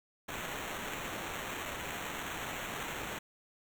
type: noise with sample-and-hold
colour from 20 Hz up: blue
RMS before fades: -40 dBFS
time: 0.28-3.19 s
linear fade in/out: 10 ms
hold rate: 4900 Hz
effects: none